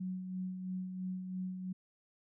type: tone with tremolo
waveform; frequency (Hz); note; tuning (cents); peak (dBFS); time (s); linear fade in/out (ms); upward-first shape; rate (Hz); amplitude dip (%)
sine; 185; F#3; 0; -35; 0-1.73; 10; sine; 3; 45
effects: none